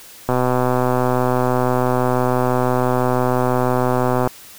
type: click train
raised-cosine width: 1 ms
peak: -4 dBFS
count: 503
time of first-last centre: 0.29-4.274 s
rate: 126 Hz
effects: white hiss -41 dBFS RMS until 4.58 s